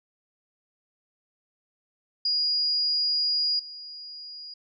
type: tone with level steps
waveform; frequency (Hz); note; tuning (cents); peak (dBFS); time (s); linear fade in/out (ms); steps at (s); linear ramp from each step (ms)
sine; 4874; D#8; -37; -22 / -38; 2.25-4.54; 5; 3.59; 5
effects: none